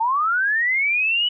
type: linear sweep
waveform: sine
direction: up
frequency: 869 to 2978 Hz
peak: -17 dBFS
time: 0-1.29 s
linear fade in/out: 10 ms
effects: none